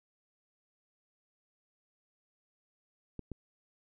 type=clicks; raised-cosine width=3 ms; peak=-27 dBFS; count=2; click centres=3.193 / 3.317 s; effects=none